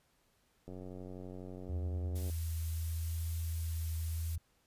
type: click train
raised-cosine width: 2 ms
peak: -34 dBFS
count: 150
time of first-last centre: 0.68-2.298 s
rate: 92.1 Hz
type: tone with vibrato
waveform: sine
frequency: 81.6 Hz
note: E2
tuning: 17 cents flat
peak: -34 dBFS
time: 1.69-4.38 s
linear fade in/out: 5 ms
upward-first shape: triangle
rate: 0.77 Hz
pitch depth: 15 cents each way
type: noise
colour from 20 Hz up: blue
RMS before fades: -48 dBFS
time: 2.15-4.36 s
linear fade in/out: 10 ms
effects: pink hiss -73 dBFS RMS until 4.66 s + resampled to 32000 Hz